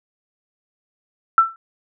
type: tone with exponential decay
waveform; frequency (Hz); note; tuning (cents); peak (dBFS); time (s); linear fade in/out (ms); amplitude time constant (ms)
sine; 1337; E6; +24; -5; 1.38-1.56; 1; 38
effects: none